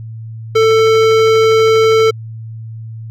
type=tone with hard clipping; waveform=sine; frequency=443.8 Hz; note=A4; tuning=15 cents sharp; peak=-9 dBFS; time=0.55-2.11 s; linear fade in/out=10 ms; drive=17 dB; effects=added 112 Hz sine -25 dBFS peak until 3.1 s